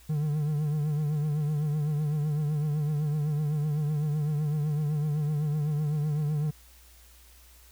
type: tone with vibrato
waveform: triangle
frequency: 150 Hz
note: D3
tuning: 37 cents sharp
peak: -23 dBFS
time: 0.09-6.51 s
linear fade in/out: 10 ms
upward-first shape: triangle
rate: 7.9 Hz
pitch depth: 73 cents each way
effects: added 60 Hz sine -54 dBFS peak until 7.71 s + white hiss -57 dBFS RMS until 7.71 s